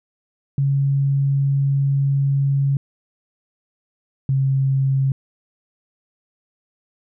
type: tone pair in turn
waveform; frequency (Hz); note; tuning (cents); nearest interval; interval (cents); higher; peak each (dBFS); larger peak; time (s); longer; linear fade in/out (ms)
sine; 138.59 / 135.03; C#3 / C#3; 0 / -45; unison; 45; first; -15; neither; 0.58-2.77 / 4.29-5.12; first; 2
effects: none